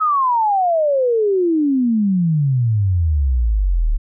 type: exponential sweep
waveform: sine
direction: down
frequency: 1297 to 35.4 Hz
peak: -13 dBFS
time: 0-3.98 s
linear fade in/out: 20 ms
effects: none